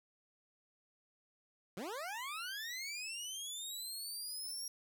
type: linear sweep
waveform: 20% pulse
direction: up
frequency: 161.3 to 5640 Hz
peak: -36 dBFS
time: 1.77-4.68 s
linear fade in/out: 2 ms
effects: none